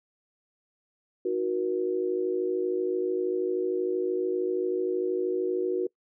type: tone cluster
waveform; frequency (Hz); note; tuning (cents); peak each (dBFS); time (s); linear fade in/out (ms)
sine; 314.9 / 367.9 / 475.6; D#4 / F#4 / A#4; +21 / -10 / +35; -35 / -26 / -31; 1.25-5.87; 5
effects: noise-tail reverb RT60 0.1 s tail -24 dB re dry